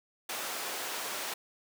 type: high-pass noise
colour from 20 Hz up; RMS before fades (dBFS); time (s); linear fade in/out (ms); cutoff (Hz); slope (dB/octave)
pink; -37; 0.29-1.34; 5; 560; 12
effects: none